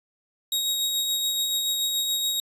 sawtooth tone with tremolo, 3781 Hz, A#7, 24 cents sharp, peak -19 dBFS, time 0.52-2.4 s, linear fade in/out 2 ms, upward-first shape sine, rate 7 Hz, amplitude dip 30%, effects resampled to 32000 Hz

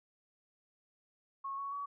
sine tone with pitch steps, 1095 / 1113.5 / 1132.3 Hz, C#6 / C#6 / C#6, -22 / +7 / +36 cents, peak -37 dBFS, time 1.44-1.86 s, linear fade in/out 10 ms, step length 140 ms, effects none

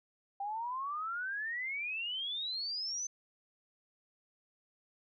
sine exponential sweep, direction up, 784 to 6210 Hz, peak -35 dBFS, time 0.4-3.07 s, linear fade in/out 5 ms, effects none

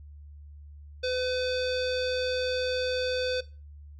square tone with low-pass filter, 506 Hz, B4, 42 cents sharp, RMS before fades -29 dBFS, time 1.03-3.41 s, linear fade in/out 10 ms, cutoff 4300 Hz, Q 3.9, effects noise-tail reverb RT60 0.3 s tail -18 dB re dry + added 73 Hz sine -44 dBFS peak until 3.99 s

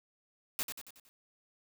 white noise with echo, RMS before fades -34 dBFS, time 0.59-0.63 s, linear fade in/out 0 ms, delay 92 ms, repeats 5, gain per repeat -6 dB, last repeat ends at 1.09 s, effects none

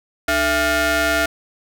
sawtooth ring-modulated tone, 370 Hz, F#4, in tune, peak -9 dBFS, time 0.28-1.26 s, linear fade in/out 5 ms, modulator 1040 Hz, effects none

